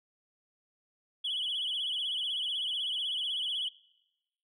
sine tone with vibrato, 3158 Hz, G7, 12 cents sharp, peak -29 dBFS, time 1.24-3.69 s, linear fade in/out 10 ms, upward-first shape sine, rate 16 Hz, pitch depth 130 cents each way, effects noise-tail reverb RT60 1.0 s tail -24 dB re dry + tanh soft clip ceiling -27 dBFS

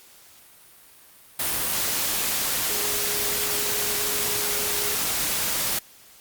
sine tone in noise, 415.3 Hz, G#4, in tune, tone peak -35 dBFS, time 2.7-4.95 s, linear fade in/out 5 ms, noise white, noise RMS -25 dBFS, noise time 1.39-5.79 s, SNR -13 dB, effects white hiss -51 dBFS RMS until 6.2 s + Opus 48 kbps

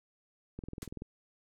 click train, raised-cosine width 3 ms, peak -28 dBFS, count 10, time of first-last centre 0.59-1.021 s, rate 20.9 Hz
white noise with exponential decay, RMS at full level -39 dBFS, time 0.82-0.89 s, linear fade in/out 1 ms, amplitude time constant 15 ms
effects low-pass 11000 Hz 12 dB/octave

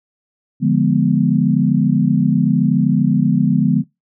sine chord, D diminished seventh, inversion none, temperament equal, 146.83 / 174.61 / 207.7 / 246.9 Hz, D3 / F3 / Ab3 / Cb4, 0 / 0 / 0 / 0 cents, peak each -17 dBFS, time 0.6-3.84 s, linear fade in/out 50 ms, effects noise-tail reverb RT60 0.2 s tail -22 dB re dry

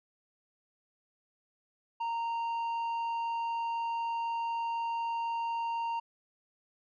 sine tone with tanh clipping, 926 Hz, A#5, 12 cents flat, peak -32 dBFS, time 2-6 s, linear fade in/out 10 ms, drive 6 dB, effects none

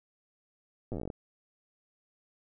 slowing click train, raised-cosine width 2 ms, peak -24 dBFS, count 13, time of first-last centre 0.92-1.102 s, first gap 8 ms, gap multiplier 1.11, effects none

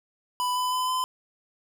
square tone with pitch steps, 994 / 1002.6 / 1011.4 / 1020.2 Hz, B5 / B5 / B5 / C6, +11 / +26 / +41 / -44 cents, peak -25 dBFS, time 0.4-1.04 s, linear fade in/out 0 ms, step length 160 ms, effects none

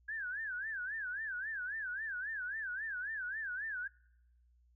sine tone with vibrato, 1617 Hz, G#6, 47 cents flat, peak -37 dBFS, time 0.08-3.88 s, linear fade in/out 10 ms, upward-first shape sine, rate 3.7 Hz, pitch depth 190 cents each way, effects noise-tail reverb RT60 0.9 s tail -26 dB re dry + added 60 Hz sine -65 dBFS peak until 4.75 s

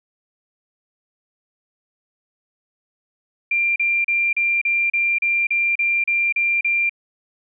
sine tone bursts, 2379 Hz, D7, 22 cents sharp, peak -16 dBFS, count 12, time 3.51-6.895 s, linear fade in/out 5 ms, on 250 ms, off 35 ms, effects none

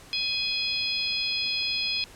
harmonic tone, 836 Hz, G#5, 11 cents sharp, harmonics 3 / 4 / 5 / 6, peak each -31 / -31 / -31 / -31 dBFS, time 0.13-2.04 s, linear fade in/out 0 ms, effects pink hiss -49 dBFS RMS until 2.15 s + low-pass 11000 Hz 12 dB/octave

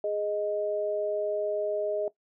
sine tone pair together, 415.3 / 622.3 Hz, G#4 / D#5, 0 / 0 cents, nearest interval perfect fifth, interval 700 cents, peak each -31 / -28 dBFS, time 0.04-2.08 s, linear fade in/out 2 ms, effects noise-tail reverb RT60 0.1 s tail -17 dB re dry

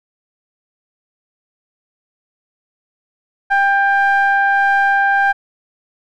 triangle ring-modulated tone, 396.4 Hz, G4, 19 cents sharp, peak -6 dBFS, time 3.5-5.33 s, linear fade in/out 20 ms, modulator 1190 Hz, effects none

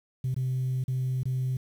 sine tone with dropouts, 129.1 Hz, C3, 23 cents flat, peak -24 dBFS, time 0.24-1.57 s, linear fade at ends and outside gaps 5 ms, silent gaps 0.344-0.363 / 0.84-0.88 / 1.233-1.254 s, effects tanh soft clip ceiling -23 dBFS + 9-bit

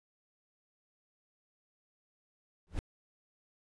brown noise with exponential growth, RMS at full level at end -29 dBFS, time 2.67-2.79 s, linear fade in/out 0 ms, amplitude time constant 24 ms, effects resampled to 24000 Hz

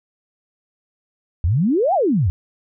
sine exponential two-way sweep, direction up then down, 74.5 to 824 to 77.5 Hz, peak -14 dBFS, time 1.44-2.3 s, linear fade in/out 0 ms, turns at 1.94 s, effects none

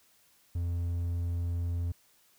triangle tone, 86.1 Hz, F2, 24 cents flat, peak -27 dBFS, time 0.55-1.92 s, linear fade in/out 5 ms, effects white hiss -65 dBFS RMS until 2.38 s

